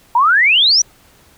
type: exponential sweep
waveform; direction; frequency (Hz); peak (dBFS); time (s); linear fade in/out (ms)
sine; up; 910 to 6030; -8; 0.15-0.82; 5
effects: pink hiss -49 dBFS RMS until 1.37 s

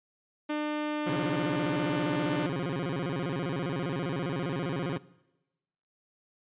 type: tone with pitch glide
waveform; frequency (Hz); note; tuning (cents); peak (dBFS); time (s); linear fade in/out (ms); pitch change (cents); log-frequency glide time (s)
sawtooth; 300 to 297.9; D4 to D4; +37 to +25; -25; 0.49-2.47; 10; -12; 0.89-2.09
type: tone with vibrato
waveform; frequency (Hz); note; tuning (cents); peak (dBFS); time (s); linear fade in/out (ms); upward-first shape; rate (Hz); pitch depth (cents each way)
20% pulse; 155.3; D#3; -3; -25; 1.06-4.98; 10; square; 15; 230
effects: noise-tail reverb RT60 1.0 s tail -21 dB re dry + resampled to 8000 Hz

